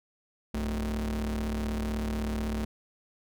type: ring-modulated tone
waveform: 45% pulse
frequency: 79 Hz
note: D#2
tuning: 27 cents sharp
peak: -26 dBFS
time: 0.54-2.65 s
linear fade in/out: 5 ms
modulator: 140 Hz
effects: none